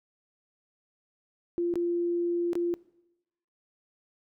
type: tone with dropouts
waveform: sine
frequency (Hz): 345.8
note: F4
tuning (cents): -17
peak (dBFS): -25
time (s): 1.58-2.74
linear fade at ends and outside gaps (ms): 0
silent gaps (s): 1.739-1.756 / 2.532-2.554
effects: noise-tail reverb RT60 0.9 s tail -21 dB re dry